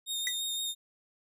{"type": "tone with vibrato", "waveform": "sawtooth", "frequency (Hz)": 3689, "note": "A#7", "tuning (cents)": -19, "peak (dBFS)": -29, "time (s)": [0.06, 0.75], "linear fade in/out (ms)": 50, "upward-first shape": "sine", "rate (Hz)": 5.8, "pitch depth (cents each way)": 16}
{"type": "tone with exponential decay", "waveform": "square", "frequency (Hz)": 1975.5, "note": "B6", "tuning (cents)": 0, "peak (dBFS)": -27, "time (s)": [0.27, 0.35], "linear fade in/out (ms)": 1, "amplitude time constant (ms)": 17}
{"effects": []}